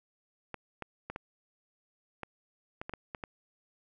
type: clicks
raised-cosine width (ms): 0.5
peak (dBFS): -23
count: 10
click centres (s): 0.543 / 0.823 / 1.1 / 1.161 / 2.233 / 2.815 / 2.895 / 2.937 / 3.148 / 3.238
effects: none